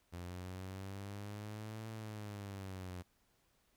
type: linear two-way sweep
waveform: sawtooth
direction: up then down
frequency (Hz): 86.9 to 111.3 to 88.7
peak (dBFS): -40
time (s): 0.12-3.03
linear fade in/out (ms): 20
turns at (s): 1.9
effects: pink hiss -75 dBFS RMS until 3.76 s